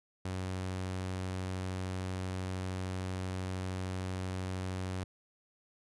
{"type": "tone", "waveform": "sawtooth", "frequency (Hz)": 93, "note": "F#2", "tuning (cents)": 9, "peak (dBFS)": -31, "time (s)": [0.25, 5.04], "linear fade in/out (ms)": 5, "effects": ["resampled to 24000 Hz"]}